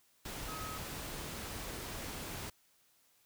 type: tone in noise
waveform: sine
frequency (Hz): 1272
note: D#6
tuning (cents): +38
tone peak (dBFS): -44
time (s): 0.48-0.78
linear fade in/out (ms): 5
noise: pink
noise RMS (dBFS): -43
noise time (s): 0.25-2.5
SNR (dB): -4
effects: white hiss -70 dBFS RMS until 3.25 s